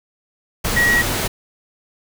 sine tone in noise, 1908 Hz, A#6, 40 cents sharp, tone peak -13 dBFS, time 0.76-1.02 s, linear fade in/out 10 ms, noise pink, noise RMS -21 dBFS, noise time 0.64-1.28 s, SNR +5 dB, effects none

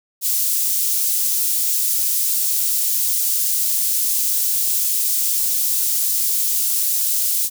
white high-pass noise, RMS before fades -19 dBFS, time 0.21-7.5 s, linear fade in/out 50 ms, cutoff 6500 Hz, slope 12 dB/octave, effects none

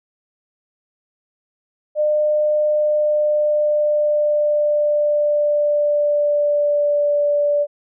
sine tone with pitch glide, 603 to 583.1 Hz, D5 to D5, +46 to -13 cents, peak -14 dBFS, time 1.95-7.67 s, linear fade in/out 50 ms, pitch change -59 cents, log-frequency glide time 2.61-7.21 s, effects none

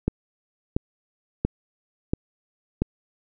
click train, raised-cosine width 3 ms, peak -8 dBFS, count 5, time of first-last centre 0.08-2.82 s, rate 1.46 Hz, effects none

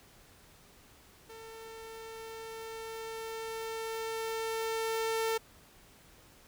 sawtooth tone with level ramp, 448.5 Hz, A4, 33 cents sharp, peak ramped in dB -43 to -25 dBFS, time 1.29-5.38 s, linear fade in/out 10 ms, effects pink hiss -59 dBFS RMS until 6.47 s

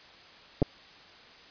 clicks, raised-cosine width 2 ms, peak -11 dBFS, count 2, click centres 0.619 / 0.626 s, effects white hiss -52 dBFS RMS until 1.5 s + resampled to 11025 Hz

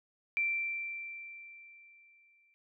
sine tone with exponential decay, 2349 Hz, D7, in tune, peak -27 dBFS, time 0.37-2.54 s, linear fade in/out 0 ms, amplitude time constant 470 ms, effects none

